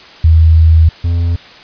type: tone pair in turn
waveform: sine / triangle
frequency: 80.6 / 85.39 Hz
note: E2 / F2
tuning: -38 / -38 cents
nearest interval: minor second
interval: 100 cents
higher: second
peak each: -3 / -8 dBFS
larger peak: first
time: 0.24-0.89 / 1.04-1.36 s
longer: first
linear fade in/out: 5 ms
effects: white hiss -36 dBFS RMS until 1.63 s + resampled to 11025 Hz